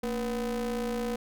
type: ring-modulated tone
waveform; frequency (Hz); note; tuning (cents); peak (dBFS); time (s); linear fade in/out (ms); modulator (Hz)
square; 127.9; C3; -39; -27; 0.03-1.16; 5; 355
effects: none